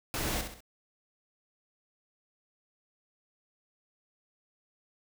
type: noise with echo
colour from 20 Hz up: pink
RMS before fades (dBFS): -33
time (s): 0.14-0.41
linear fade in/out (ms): 0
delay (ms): 65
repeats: 3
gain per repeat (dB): -7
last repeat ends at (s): 0.605
effects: none

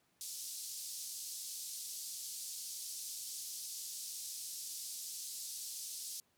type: band-pass noise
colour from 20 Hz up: pink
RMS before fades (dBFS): -45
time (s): 0.21-6.2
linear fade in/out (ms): 0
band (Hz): 4700 to 13000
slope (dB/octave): 24
effects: pink hiss -75 dBFS RMS until 6.37 s + high-pass 100 Hz 12 dB/octave

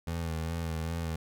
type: tone with vibrato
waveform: 25% pulse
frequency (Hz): 82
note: E2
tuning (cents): -9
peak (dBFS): -28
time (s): 0.07-1.16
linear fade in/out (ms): 5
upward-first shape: sine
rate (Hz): 2.5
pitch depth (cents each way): 42
effects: none

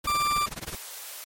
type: noise with tremolo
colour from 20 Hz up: pink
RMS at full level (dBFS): -34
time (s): 0.04-0.76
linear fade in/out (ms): 5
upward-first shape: sine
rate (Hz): 19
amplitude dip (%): 95
type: tone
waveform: 40% pulse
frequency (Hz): 1181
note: D6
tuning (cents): +9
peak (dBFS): -22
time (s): 0.07-0.46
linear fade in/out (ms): 5
type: high-pass noise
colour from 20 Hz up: white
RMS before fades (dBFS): -40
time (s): 0.67-1.24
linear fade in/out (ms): 0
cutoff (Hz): 470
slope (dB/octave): 24
effects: MP3 64 kbps

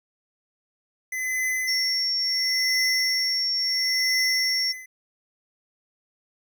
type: tone with tremolo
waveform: square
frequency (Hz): 2027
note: B6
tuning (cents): +45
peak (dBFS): -23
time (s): 1.12-4.86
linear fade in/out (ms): 5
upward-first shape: triangle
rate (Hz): 0.73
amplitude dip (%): 95
type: tone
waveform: sine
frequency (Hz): 5490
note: F8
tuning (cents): -31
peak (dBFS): -22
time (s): 1.67-4.73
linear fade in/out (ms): 20
effects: none

